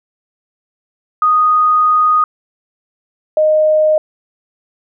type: tone pair in turn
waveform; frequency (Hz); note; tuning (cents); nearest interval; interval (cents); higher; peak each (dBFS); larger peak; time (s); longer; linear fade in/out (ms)
sine; 1241 / 618.2; D#6 / D#5; -5 / -11; octave; 1206; first; -8; neither; 1.22-2.24 / 3.37-3.98; first; 2
effects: none

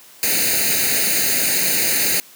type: noise with comb filter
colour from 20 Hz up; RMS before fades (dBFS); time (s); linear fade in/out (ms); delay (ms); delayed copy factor
white; -18; 0.23-2.2; 0; 0.45; +0.85
effects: white hiss -45 dBFS RMS until 2.35 s + high-pass 150 Hz 12 dB/octave

